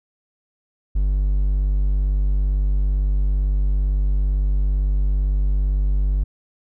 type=tone; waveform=triangle; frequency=48.9 Hz; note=G1; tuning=4 cents flat; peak=-14 dBFS; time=0.95-6.24 s; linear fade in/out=10 ms; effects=none